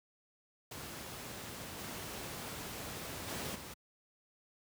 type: noise with level steps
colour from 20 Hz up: pink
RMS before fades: -45 / -43 / -40 / -47 dBFS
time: 0.71-3.74 s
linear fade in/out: 5 ms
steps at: 1.78 / 3.27 / 3.54 s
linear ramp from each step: 20 ms
effects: high-pass 80 Hz 12 dB/octave